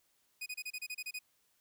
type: tone bursts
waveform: sawtooth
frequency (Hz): 2489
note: D#7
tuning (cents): 0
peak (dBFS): -35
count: 10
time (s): 0.41-1.191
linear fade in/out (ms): 10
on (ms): 52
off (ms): 29
effects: white hiss -74 dBFS RMS until 1.6 s